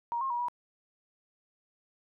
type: tone with pitch steps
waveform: sine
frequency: 943 / 1070 / 957 / 969 Hz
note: A#5 / C6 / A#5 / B5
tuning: +20 / +38 / +45 / -33 cents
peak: -29 dBFS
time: 0.12-0.484 s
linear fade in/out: 0 ms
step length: 91 ms
effects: none